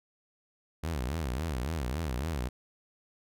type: tone with vibrato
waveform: sawtooth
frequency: 71 Hz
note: C#2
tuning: 42 cents sharp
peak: -27 dBFS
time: 0.83-2.49 s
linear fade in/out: 10 ms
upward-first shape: sine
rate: 3.6 Hz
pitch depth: 290 cents each way
effects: none